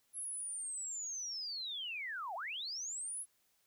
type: linear two-way sweep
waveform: sine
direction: down then up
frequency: 11070 to 644 to 11070 Hz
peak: -39 dBFS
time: 0.13-3.26 s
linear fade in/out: 50 ms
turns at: 2.35 s
effects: white hiss -75 dBFS RMS until 3.66 s